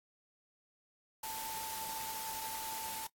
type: tone in noise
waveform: sine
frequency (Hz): 886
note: A5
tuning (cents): +12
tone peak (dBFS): -42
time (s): 1.23-3.07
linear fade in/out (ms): 5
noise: white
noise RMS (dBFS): -43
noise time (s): 1.23-3.07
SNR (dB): -2
effects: noise-tail reverb RT60 0.1 s tail -23 dB re dry + AAC 64 kbps